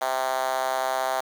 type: tone with high-pass filter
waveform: 5% pulse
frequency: 130.81 Hz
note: C3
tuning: in tune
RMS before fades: -26 dBFS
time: 0.01-1.21 s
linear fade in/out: 10 ms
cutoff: 690 Hz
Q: 3.4
effects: 7-bit